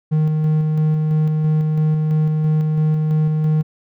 triangle tone with tremolo, 154.9 Hz, D#3, 7 cents flat, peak -11 dBFS, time 0.11-3.63 s, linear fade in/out 20 ms, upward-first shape square, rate 3 Hz, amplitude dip 25%, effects none

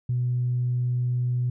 sine tone, 123.47 Hz, B2, in tune, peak -21 dBFS, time 0.09-1.5 s, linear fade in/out 5 ms, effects tanh soft clip ceiling -17 dBFS

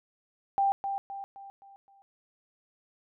sine tone with echo, 790 Hz, G5, 13 cents sharp, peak -22 dBFS, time 0.58-0.72 s, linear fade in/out 0 ms, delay 260 ms, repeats 5, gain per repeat -7 dB, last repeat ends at 2.02 s, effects none

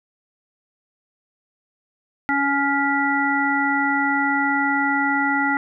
harmonic tone, 280.3 Hz, C#4, 19 cents sharp, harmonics 1 / 3 / 5 / 7, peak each -23 / -23 / -23 / -23 dBFS, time 2.29-5.57 s, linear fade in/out 0 ms, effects none

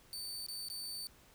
sawtooth tone with dropouts, 4553 Hz, C#8, 45 cents sharp, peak -38 dBFS, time 0.13-1.07 s, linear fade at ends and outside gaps 0 ms, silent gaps 0.464-0.485 / 0.685-0.7 s, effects pink hiss -63 dBFS RMS until 1.34 s

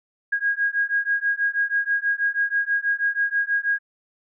sine beating tone pair, 1634 / 1640.2 Hz, G#6 / G#6, -29 / -22 cents, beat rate 6.2 Hz, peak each -23 / -23 dBFS, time 0.32-3.79 s, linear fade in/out 10 ms, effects none

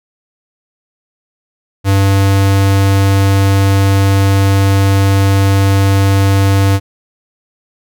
square tone, 98 Hz, G2, in tune, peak -8 dBFS, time 1.84-6.8 s, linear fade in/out 50 ms, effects none

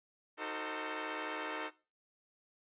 10% pulse chord, D# diminished seventh, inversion none, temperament equal with one note detuned, 311.1 / 370 / 447.2 / 523.3 Hz, D#4 / F#4 / A4 / C5, 0 / 0 / +28 / 0 cents, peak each -34 / -38 / -33 / -38 dBFS, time 0.37-1.71 s, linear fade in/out 50 ms, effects noise-tail reverb RT60 0.3 s tail -18 dB re dry + resampled to 8000 Hz

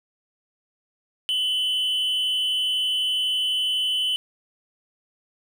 triangle tone with amplitude modulation, 3014 Hz, F#7, 31 cents sharp, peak -17 dBFS, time 1.29-4.16 s, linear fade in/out 0 ms, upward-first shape sine, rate 232 Hz, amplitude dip 55%, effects none

